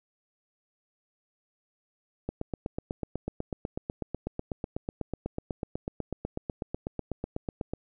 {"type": "click train", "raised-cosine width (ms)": 2, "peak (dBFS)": -18, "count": 45, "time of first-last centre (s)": [2.29, 7.736], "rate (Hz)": 8.08, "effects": []}